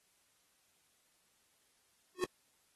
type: tone with exponential growth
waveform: square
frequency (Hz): 364.5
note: F#4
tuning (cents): -26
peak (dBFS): -28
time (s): 2.15-2.24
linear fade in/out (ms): 1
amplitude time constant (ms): 19
effects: white hiss -73 dBFS RMS until 2.75 s + AAC 32 kbps